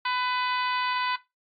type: harmonic tone with a mistuned harmonic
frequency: 500 Hz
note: B4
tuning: 21 cents sharp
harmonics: 2 / 3 / 4 / 5 / 6 / 7 / 8 / 9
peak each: -28 / -32 / -34 / -36 / -38 / -39 / -40 / -41 dBFS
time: 0.05-1.16 s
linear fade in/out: 5 ms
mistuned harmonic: 9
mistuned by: +32 cents
effects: noise-tail reverb RT60 0.2 s tail -17 dB re dry + AAC 32 kbps